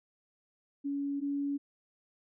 sine tone pair in turn, 281.8 / 282.9 Hz, C#4 / C#4, +29 / +35 cents, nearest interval unison, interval 6 cents, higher second, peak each -31 / -30 dBFS, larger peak second, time 0.84-1.21 / 1.21-1.58 s, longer neither, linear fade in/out 20 ms, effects none

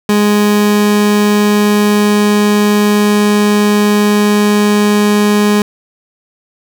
30% pulse tone, 207.7 Hz, G#3, in tune, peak -5 dBFS, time 0.09-5.62 s, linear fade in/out 2 ms, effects none

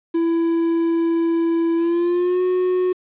triangle tone with pitch glide, 333.1 to 365.4 Hz, E4 to F#4, +18 to -22 cents, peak -14 dBFS, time 0.14-2.93 s, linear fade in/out 10 ms, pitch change +160 cents, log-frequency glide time 1.76-2.42 s, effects resampled to 8000 Hz + 8-bit

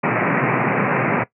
pink band-pass noise, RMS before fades -19 dBFS, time 0.03-1.24 s, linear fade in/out 10 ms, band 120 to 2500 Hz, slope 96 dB/octave, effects noise-tail reverb RT60 0.1 s tail -17 dB re dry

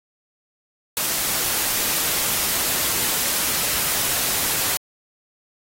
white noise, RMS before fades -22 dBFS, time 0.97-4.77 s, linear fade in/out 0 ms, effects AAC 48 kbps

